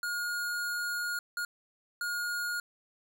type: tone bursts at uneven times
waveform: square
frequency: 1432 Hz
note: F6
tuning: 43 cents sharp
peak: -32 dBFS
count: 3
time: 0.03-1.19 / 1.37-1.45 / 2.01-2.6 s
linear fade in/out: 2 ms
effects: none